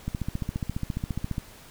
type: click train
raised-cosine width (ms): 5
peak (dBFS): -16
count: 20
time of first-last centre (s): 0.08-1.381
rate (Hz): 14.6
effects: pink hiss -49 dBFS RMS until 1.7 s